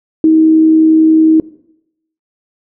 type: tone with amplitude modulation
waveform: sine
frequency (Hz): 317.6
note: D#4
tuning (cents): +36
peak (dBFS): -3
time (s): 0.24-1.4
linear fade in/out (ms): 2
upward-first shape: sine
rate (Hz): 71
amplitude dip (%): 25
effects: noise-tail reverb RT60 0.8 s tail -19 dB re dry